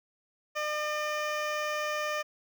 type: tone with notch filter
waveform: 15% pulse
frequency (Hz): 603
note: D5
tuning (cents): +46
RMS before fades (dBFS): -32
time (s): 0.55-2.23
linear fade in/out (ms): 20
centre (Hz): 11000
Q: 0.6
effects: none